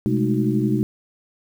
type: tone cluster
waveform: sine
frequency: 128.4 / 203.9 / 215.7 / 309.1 / 367.7 Hz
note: C3 / G#3 / A3 / D#4 / F#4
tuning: -32 / -32 / -34 / -11 / -11 cents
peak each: -23 / -24 / -23 / -23 / -27 dBFS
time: 0.06-0.83 s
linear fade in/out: 0 ms
effects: 8-bit